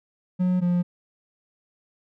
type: tone pair in turn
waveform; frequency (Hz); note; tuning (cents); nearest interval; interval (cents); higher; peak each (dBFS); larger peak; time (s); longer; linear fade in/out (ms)
triangle; 181.8 / 176.62; F#3 / F3; -30 / +20; minor second; 50; first; -17; neither; 0.39-0.61 / 0.61-0.83; neither; 20
effects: none